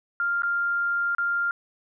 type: tone with dropouts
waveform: sine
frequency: 1396.9 Hz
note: F6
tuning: in tune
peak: -22 dBFS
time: 0.2-1.51 s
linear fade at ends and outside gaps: 1 ms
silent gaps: 0.421-0.433 / 1.149-1.183 s
effects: none